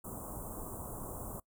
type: band-stop noise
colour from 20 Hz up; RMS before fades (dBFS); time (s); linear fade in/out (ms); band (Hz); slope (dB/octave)
pink; -43; 0.04-1.4; 5; 1200 to 7800; 48
effects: noise-tail reverb RT60 0.1 s tail -23 dB re dry